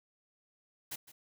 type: noise with echo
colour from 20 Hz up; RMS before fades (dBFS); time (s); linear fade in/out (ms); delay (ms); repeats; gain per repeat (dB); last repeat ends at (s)
white; -40; 0.91-0.96; 10; 160; 1; -15; 1.12
effects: none